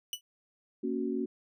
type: tone with exponential decay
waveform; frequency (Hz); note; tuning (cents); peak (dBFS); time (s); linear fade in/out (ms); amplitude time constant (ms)
sawtooth; 2960; F#7; 0; -26; 0.13-0.21; 1; 17
type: chord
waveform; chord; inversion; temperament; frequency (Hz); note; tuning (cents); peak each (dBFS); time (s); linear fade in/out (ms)
sine; F# major; first; equal; 233.1 / 277.2 / 370; A#3 / C#4 / F#4; 0 / 0 / 0; -34; 0.83-1.26; 10
effects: none